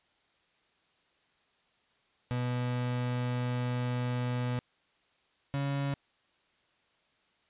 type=tone pair in turn; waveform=35% pulse; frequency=123.47 / 139.74 Hz; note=B2 / C#3; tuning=0 / +14 cents; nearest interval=major second; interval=214 cents; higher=second; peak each=-28 dBFS; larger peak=neither; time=2.31-4.59 / 5.54-5.94 s; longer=first; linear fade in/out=0 ms; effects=white hiss -70 dBFS RMS until 7.49 s + resampled to 8000 Hz